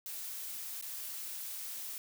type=noise with dropouts; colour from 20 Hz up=blue; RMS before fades=-42 dBFS; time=0.06-1.98 s; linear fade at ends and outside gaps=1 ms; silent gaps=0.813-0.824 s; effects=none